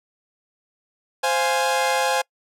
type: chord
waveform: sawtooth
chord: F minor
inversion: second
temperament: equal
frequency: 523.3 / 698.5 / 830.6 Hz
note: C5 / F5 / Ab5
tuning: 0 / 0 / 0 cents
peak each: -19 / -23 / -18 dBFS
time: 1.23-2.22 s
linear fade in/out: 10 ms
effects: noise-tail reverb RT60 0.1 s tail -26 dB re dry + low-pass 11000 Hz 12 dB/octave